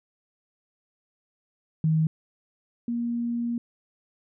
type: tone pair in turn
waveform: sine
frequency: 158.2 / 236.4 Hz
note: D#3 / A#3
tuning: +29 / +24 cents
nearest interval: perfect fifth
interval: 695 cents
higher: second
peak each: -19 / -25 dBFS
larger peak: first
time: 1.84-2.07 / 2.88-3.58 s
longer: second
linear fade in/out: 2 ms
effects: none